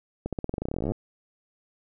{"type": "accelerating click train", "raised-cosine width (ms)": 2, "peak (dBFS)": -16, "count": 24, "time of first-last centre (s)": [0.26, 0.919], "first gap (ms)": 67, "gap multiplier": 0.91, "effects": []}